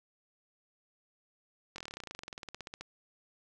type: slowing click train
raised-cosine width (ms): 0.2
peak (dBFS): -25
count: 26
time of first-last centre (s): 1.76-2.81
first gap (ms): 22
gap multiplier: 1.05
effects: none